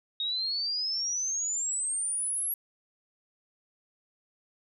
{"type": "exponential sweep", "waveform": "sine", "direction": "up", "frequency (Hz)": [3729, 11480], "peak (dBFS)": -28, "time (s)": [0.2, 2.54], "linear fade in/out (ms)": 2, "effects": []}